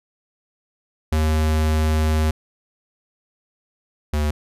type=tone pair in turn; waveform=square; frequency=77.9 / 74.87 Hz; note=D#2 / D2; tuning=+3 / +34 cents; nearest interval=minor second; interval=69 cents; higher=first; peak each=-17 / -19 dBFS; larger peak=first; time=1.12-2.31 / 4.13-4.31 s; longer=first; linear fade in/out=5 ms; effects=resampled to 32000 Hz